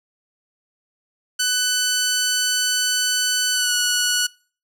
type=tone with pitch glide; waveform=10% pulse; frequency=1500 to 1470 Hz; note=F#6 to F#6; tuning=+23 to -12 cents; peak=-9 dBFS; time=1.39-4.27 s; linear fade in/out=10 ms; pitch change=-35 cents; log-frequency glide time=3.53-3.73 s; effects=noise-tail reverb RT60 0.4 s tail -23 dB re dry